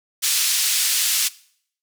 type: band-pass noise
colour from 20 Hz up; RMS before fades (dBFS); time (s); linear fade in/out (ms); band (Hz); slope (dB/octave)
white; -20; 0.22-1.29; 20; 2700 to 10000; 12
effects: noise-tail reverb RT60 0.6 s tail -20 dB re dry